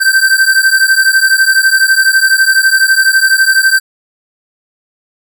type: beating tone pair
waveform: square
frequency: 1552 / 1564 Hz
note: G6 / G6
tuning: -18 / -4 cents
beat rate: 12 Hz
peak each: -10 dBFS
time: 0-3.8 s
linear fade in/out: 20 ms
effects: none